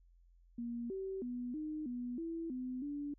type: tone with pitch steps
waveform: sine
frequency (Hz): 236.7 / 383.8 / 245.5 / 306.9 / 244.8 / 330.6 / 254.1 / 288.8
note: A#3 / G4 / B3 / D#4 / B3 / E4 / B3 / D4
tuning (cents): +27 / -37 / -10 / -24 / -15 / +5 / +49 / -29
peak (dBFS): -38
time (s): 0.58-3.14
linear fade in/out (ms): 5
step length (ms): 320
effects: added 43 Hz sine -62 dBFS peak until 3.18 s